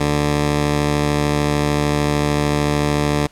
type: tone pair together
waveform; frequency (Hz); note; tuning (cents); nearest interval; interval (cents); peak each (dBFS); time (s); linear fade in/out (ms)
10% pulse; 73.42 / 146.84; D2 / D3; 0 / 0; octave; 1200; -12; 0-3.27; 5
effects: pink hiss -51 dBFS RMS until 3.31 s + low-pass 10000 Hz 12 dB/octave